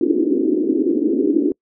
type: band-pass noise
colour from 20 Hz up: pink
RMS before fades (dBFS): -17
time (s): 0.01-1.52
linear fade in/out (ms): 2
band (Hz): 280 to 370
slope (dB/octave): 48
effects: noise-tail reverb RT60 0.1 s tail -26 dB re dry